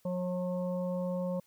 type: harmonic tone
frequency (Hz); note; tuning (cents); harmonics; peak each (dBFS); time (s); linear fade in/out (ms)
180.5; F#3; -43; 1 / 3 / 5 / 6; -33 / -34 / -48 / -50; 0.05-1.4; 5
effects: white hiss -68 dBFS RMS until 1.46 s